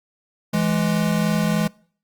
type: tone pair together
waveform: square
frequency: 166.4 / 209.7 Hz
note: E3 / G#3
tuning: +17 / +17 cents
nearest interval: major third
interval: 400 cents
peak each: -22 / -21 dBFS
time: 0.53-1.68 s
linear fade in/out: 10 ms
effects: noise-tail reverb RT60 0.5 s tail -24 dB re dry + Opus 48 kbps